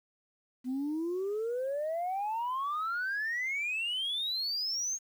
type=exponential sweep; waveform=sine; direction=up; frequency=246.9 to 6580 Hz; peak=-29 dBFS; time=0.64-4.99 s; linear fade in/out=50 ms; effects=tanh soft clip ceiling -28 dBFS + 10-bit